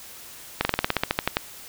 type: slowing click train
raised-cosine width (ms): 0.3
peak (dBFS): -4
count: 13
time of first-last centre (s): 0.61-1.369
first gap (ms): 40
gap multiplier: 1.08
effects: white hiss -43 dBFS RMS until 1.68 s